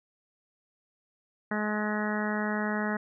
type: harmonic tone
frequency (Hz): 211.3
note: G#3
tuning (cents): +30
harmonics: 1 / 2 / 3 / 4 / 5 / 6 / 7 / 8 / 9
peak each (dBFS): -30 / -37 / -37 / -38 / -41 / -40 / -38 / -38 / -38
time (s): 1.51-2.97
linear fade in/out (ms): 5
effects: none